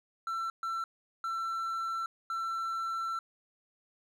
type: tone bursts at uneven times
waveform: triangle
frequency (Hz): 1343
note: E6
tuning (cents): +32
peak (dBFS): -30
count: 4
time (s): 0.27-0.5 / 0.63-0.84 / 1.24-2.06 / 2.3-3.19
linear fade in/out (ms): 2
effects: none